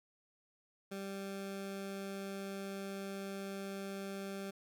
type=tone; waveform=20% pulse; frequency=196 Hz; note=G3; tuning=in tune; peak=-36 dBFS; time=0.91-4.51 s; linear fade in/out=10 ms; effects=none